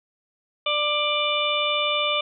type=harmonic tone; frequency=592 Hz; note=D5; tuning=14 cents sharp; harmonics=1 / 2 / 4 / 5 / 6; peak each=-27 / -27 / -27 / -27 / -27 dBFS; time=0.66-2.21 s; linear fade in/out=5 ms; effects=none